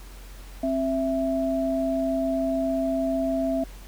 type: tone pair together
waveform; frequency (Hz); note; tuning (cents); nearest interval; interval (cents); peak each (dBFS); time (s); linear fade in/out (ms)
sine; 265.8 / 661; C4 / E5; +27 / +5; octave + major third; 1578; -25; 0.63-3.64; 5
effects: added 45 Hz sine -40 dBFS peak until 3.87 s + pink hiss -49 dBFS RMS until 3.87 s